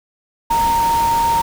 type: tone in noise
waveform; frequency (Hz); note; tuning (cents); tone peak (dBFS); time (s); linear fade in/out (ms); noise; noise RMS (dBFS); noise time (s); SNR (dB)
sine; 925; A#5; -14; -13; 0.5-1.42; 10; pink; -26; 0.5-1.42; +10
effects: none